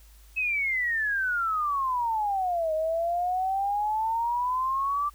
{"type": "exponential two-way sweep", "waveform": "sine", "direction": "down then up", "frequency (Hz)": [2600, 622.3, 1179], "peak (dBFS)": -24, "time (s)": [0.36, 5.1], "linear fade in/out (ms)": 20, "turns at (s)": 2.73, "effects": ["added 52 Hz sine -50 dBFS peak until 5.14 s", "white hiss -59 dBFS RMS until 5.14 s"]}